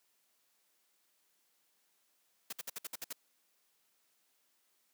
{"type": "noise bursts", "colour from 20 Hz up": "white", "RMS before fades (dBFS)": -41, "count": 8, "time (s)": [2.5, 3.129], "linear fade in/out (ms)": 5, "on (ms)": 27, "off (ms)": 59, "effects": ["white hiss -75 dBFS RMS until 4.93 s", "high-pass 200 Hz 12 dB/octave"]}